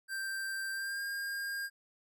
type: tone with pitch glide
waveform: square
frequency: 1572 to 1611.5 Hz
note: G6 to G6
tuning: +4 to +47 cents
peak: -36 dBFS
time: 0.08-1.7 s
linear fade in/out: 50 ms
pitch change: +43 cents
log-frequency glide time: 0.73-1.02 s
effects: none